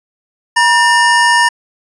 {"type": "tone pair together", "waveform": "square", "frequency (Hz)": [954.7, 1800], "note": ["A#5", "A6"], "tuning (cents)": [41, 39], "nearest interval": "major seventh", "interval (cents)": 1098, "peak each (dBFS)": -11, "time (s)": [0.56, 1.49], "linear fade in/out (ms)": 10, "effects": ["resampled to 24000 Hz"]}